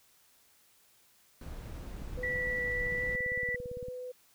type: noise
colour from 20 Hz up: brown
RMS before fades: -42 dBFS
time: 1.41-3.16 s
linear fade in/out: 2 ms
type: click train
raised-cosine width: 5 ms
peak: -33 dBFS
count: 34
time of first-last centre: 2.02-3.884 s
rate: 17.7 Hz
type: tone with vibrato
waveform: sine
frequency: 497.3 Hz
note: B4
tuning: 12 cents sharp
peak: -38 dBFS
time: 2.17-4.12 s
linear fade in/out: 10 ms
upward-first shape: square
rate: 1.2 Hz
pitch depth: 13 cents each way
type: tone with pitch glide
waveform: sine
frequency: 1954 to 1965.3 Hz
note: B6 to B6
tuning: -19 to -9 cents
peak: -31 dBFS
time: 2.23-3.56 s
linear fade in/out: 5 ms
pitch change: +10 cents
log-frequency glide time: 2.51-2.94 s
effects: white hiss -65 dBFS RMS until 4.34 s